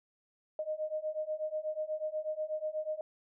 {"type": "beating tone pair", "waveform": "sine", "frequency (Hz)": [614, 622.2], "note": ["D#5", "D#5"], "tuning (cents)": [-23, 0], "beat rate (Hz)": 8.2, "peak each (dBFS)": [-37, -36], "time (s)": [0.59, 3.01], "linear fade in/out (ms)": 2, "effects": []}